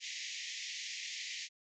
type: band-pass noise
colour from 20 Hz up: pink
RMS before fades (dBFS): -43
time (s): 0-1.49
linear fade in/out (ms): 50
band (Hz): 1900 to 7100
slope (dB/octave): 96
effects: none